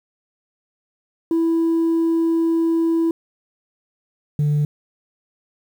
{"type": "tone pair in turn", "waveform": "sine", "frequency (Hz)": [330, 147.81], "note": ["E4", "D3"], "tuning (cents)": [2, 11], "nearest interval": "octave + major second", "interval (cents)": 1391, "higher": "first", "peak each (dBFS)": -13, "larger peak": "neither", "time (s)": [[1.31, 3.11], [4.39, 4.65]], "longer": "first", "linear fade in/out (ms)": 2, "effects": ["tanh soft clip ceiling -14 dBFS", "8-bit"]}